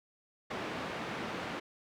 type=band-pass noise; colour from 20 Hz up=pink; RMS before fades=-39 dBFS; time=0.5-1.6 s; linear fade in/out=10 ms; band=190 to 2600 Hz; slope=12 dB/octave; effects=none